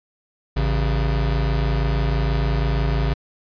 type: tone pair together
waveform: square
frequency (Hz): 54.33 / 136.8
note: A1 / C#3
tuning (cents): -21 / -23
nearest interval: octave + major third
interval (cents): 1598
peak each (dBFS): -20 / -24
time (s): 0.56-3.14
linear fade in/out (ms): 10
effects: resampled to 11025 Hz